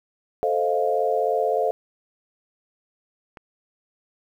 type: chord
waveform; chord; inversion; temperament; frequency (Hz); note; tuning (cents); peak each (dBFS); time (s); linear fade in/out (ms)
sine; F dominant seventh; first; equal; 440 / 523.3 / 622.3 / 698.5; A4 / C5 / Eb5 / F5; 0 / 0 / 0 / 0; -24 / -25 / -27 / -24; 0.43-1.71; 0
type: click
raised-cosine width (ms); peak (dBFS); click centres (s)
0.5; -25; 3.372
effects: 9-bit